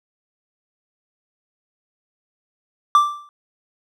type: tone with exponential decay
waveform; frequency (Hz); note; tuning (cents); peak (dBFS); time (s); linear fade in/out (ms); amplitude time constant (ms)
triangle; 1174.7; D6; 0; -5; 2.95-3.29; 1; 73
effects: none